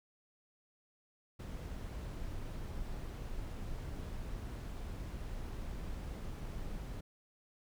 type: noise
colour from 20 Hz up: brown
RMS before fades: -42 dBFS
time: 1.39-7.01 s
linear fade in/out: 10 ms
effects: none